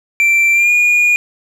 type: tone with pitch glide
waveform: triangle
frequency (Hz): 2349 to 2437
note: D7 to D#7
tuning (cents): 0 to -37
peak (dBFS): -7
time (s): 0.2-1.16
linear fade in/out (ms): 0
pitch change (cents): +63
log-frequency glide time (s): 0.53-0.71
effects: none